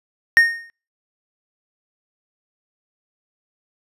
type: tone with exponential decay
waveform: triangle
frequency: 1847 Hz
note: A#6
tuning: 16 cents flat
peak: -4 dBFS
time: 0.37-0.7 s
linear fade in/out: 0 ms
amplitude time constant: 71 ms
effects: noise-tail reverb RT60 0.4 s tail -26 dB re dry + resampled to 32000 Hz